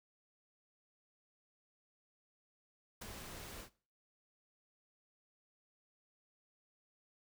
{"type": "noise with ADSR envelope", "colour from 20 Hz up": "pink", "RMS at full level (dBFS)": -43, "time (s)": [3.01, 3.7], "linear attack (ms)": 12, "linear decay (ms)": 6, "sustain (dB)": -6, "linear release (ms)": 96, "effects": ["noise-tail reverb RT60 0.4 s tail -19 dB re dry"]}